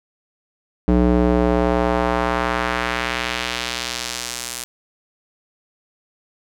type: tone with band-pass filter sweep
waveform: square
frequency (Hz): 60.7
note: B1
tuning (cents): -29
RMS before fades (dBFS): -20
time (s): 0.88-4.64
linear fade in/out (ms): 0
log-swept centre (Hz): 280 to 9100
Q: 1
effects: none